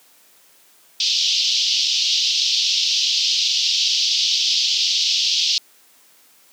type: band-pass noise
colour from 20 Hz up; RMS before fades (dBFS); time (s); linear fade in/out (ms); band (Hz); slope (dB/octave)
white; -19; 1-5.58; 2; 2900 to 5500; 48
effects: white hiss -53 dBFS RMS until 6.52 s + high-pass 200 Hz 12 dB/octave